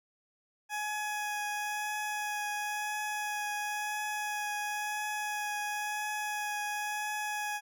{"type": "tone with vibrato", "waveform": "20% pulse", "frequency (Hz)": 838, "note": "G#5", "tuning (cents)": 15, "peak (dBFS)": -28, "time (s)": [0.69, 7.61], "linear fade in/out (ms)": 50, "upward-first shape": "triangle", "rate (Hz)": 0.97, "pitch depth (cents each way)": 13, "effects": []}